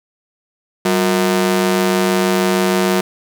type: ring-modulated tone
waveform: sawtooth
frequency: 277.2 Hz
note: C#4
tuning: in tune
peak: -6 dBFS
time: 0.85-3.01 s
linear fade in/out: 5 ms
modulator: 85.4 Hz
effects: none